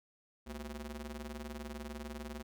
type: ring-modulated tone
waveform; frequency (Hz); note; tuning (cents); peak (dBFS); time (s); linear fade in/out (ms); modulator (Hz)
sawtooth; 146.83; D3; 0; -35; 0.46-2.43; 20; 83.4
effects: none